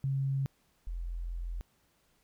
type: tone pair in turn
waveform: sine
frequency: 136.1 / 42.87 Hz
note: C#3 / F1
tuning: -31 / -31 cents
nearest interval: octave + minor sixth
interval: 2000 cents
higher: first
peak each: -28 / -34 dBFS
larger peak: first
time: 0.04-0.46 / 0.87-1.61 s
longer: second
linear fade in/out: 0 ms
effects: pink hiss -71 dBFS RMS until 2.23 s